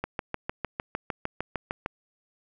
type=click train; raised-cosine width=0.5 ms; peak=-14 dBFS; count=13; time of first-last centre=0.04-1.861 s; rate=6.59 Hz; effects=none